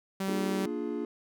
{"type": "tone", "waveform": "sawtooth", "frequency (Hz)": 192.8, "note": "G3", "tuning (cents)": -28, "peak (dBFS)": -26, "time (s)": [0.2, 0.66], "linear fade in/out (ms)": 5}
{"type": "chord", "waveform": "triangle", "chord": "Bb dominant seventh", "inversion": "none", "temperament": "equal with one note detuned", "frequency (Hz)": [233.1, 293.7, 349.2, 419.6], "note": ["Bb3", "D4", "F4", "Ab4"], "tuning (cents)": [0, 0, 0, 18], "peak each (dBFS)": [-35, -34, -35, -35], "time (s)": [0.28, 1.05], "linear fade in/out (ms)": 2}
{"effects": []}